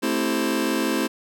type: chord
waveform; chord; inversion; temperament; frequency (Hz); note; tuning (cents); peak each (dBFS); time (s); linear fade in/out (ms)
sawtooth; A minor seventh; none; just; 220 / 264 / 330 / 396; A3 / C4 / E4 / G4; 0 / +16 / +2 / +18; -23 / -21 / -21 / -26; 0.02-1.08; 20
effects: none